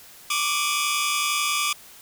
20% pulse tone cluster, 1133 / 1184 / 2521 / 2936 / 3335 Hz, C#6 / D6 / D#7 / F#7 / G#7, +37 / +14 / +22 / -14 / +7 cents, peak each -28 / -20 / -25 / -27 / -23 dBFS, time 0.3-1.73 s, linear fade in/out 5 ms, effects white hiss -47 dBFS RMS until 2.01 s

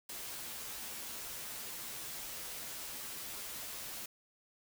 white noise with comb filter, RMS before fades -44 dBFS, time 0.09-4.06 s, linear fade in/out 5 ms, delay 11 ms, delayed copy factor -0.65, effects none

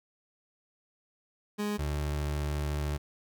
30% pulse tone pair in turn, 207.7 / 73.71 Hz, G#3 / D2, 0 / +7 cents, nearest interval octave + tritone, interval 1793 cents, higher first, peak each -27 dBFS, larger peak neither, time 1.58-1.78 / 1.78-2.98 s, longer second, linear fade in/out 20 ms, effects none

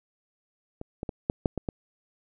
clicks, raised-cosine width 2 ms, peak -23 / -19 / -18 / -10 / -9 / -16 / -16 dBFS, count 7, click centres 0.814 / 1.031 / 1.092 / 1.299 / 1.458 / 1.577 / 1.688 s, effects none

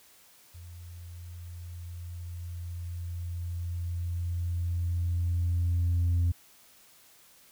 sine tone with level ramp, 86.5 Hz, F2, 16 cents flat, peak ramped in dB -43 to -20 dBFS, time 0.54-6.32 s, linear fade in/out 10 ms, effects tanh soft clip ceiling -21 dBFS + white hiss -58 dBFS RMS until 7.51 s

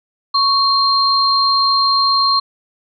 sine tone pair together, 1108.7 / 4186 Hz, C#6 / C8, 0 / 0 cents, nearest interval octave + major seventh, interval 2300 cents, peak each -14 dBFS, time 0.34-2.4 s, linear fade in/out 10 ms, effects none

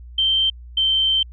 sine tone pair in turn, 3128 / 3114 Hz, G7 / G7, -4 / -12 cents, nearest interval unison, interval 8 cents, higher first, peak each -15 dBFS, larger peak neither, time 0.18-0.5 / 0.77-1.23 s, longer second, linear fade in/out 5 ms, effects added 60 Hz sine -36 dBFS peak until 1.32 s

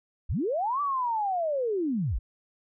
sine linear two-way sweep, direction up then down, 31.83 to 1174.7 to 31.83 Hz, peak -25 dBFS, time 0.29-2.19 s, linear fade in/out 10 ms, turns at 0.81 s, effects none

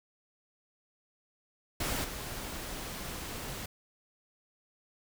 pink noise with level steps, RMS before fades -33 / -40 dBFS, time 1.8-3.66 s, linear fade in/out 5 ms, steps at 2.04 s, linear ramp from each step 5 ms, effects none

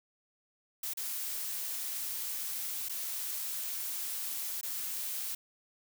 blue noise with dropouts, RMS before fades -37 dBFS, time 0.83-5.35 s, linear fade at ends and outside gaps 5 ms, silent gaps 0.936-0.971 / 2.887-2.894 / 4.612-4.63 s, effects none

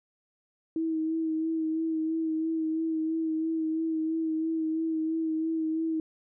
sine tone with vibrato, 320.5 Hz, E4, 49 cents flat, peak -26 dBFS, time 0.76-6 s, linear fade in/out 2 ms, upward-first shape sine, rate 3 Hz, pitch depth 26 cents each way, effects none

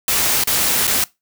white noise with dropouts, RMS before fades -17 dBFS, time 0.08-1.04 s, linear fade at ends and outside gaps 2 ms, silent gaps 0.438-0.472 / 0.87-0.876 s, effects noise-tail reverb RT60 0.2 s tail -21 dB re dry

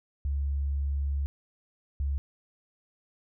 sine tone pair in turn, 70.1 / 69.79 Hz, C#2 / C#2, +20 / +12 cents, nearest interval unison, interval 8 cents, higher first, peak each -26 dBFS, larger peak neither, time 0.25-1.26 / 2-2.18 s, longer first, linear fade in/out 0 ms, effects none

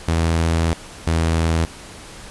sawtooth tone pair in turn, 82.4 / 81.88 Hz, E2 / E2, 0 / -11 cents, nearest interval unison, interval 11 cents, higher first, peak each -12 dBFS, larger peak neither, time 0.08-0.73 / 1.07-1.65 s, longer first, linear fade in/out 0 ms, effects pink hiss -38 dBFS RMS until 2.3 s + resampled to 24000 Hz

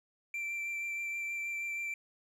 triangle tone with vibrato, 2349 Hz, D7, in tune, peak -33 dBFS, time 0.34-1.94 s, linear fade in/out 2 ms, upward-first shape triangle, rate 6.3 Hz, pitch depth 14 cents each way, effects none

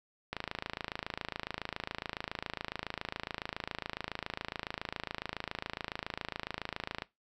click train, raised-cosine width 0.3 ms, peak -19 dBFS, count 183, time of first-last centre 0.33-7.021 s, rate 27.2 Hz, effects noise-tail reverb RT60 0.2 s tail -19 dB re dry

